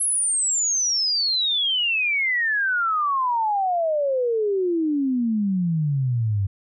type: exponential sweep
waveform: sine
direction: down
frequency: 11000 to 95.4 Hz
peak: -19 dBFS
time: 0-6.47 s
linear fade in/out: 10 ms
effects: none